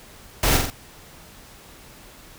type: noise with echo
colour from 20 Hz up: pink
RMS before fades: -19 dBFS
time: 0.43-0.57 s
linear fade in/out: 2 ms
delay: 44 ms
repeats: 3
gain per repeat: -4 dB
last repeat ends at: 0.702 s
effects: pink hiss -46 dBFS RMS until 2.38 s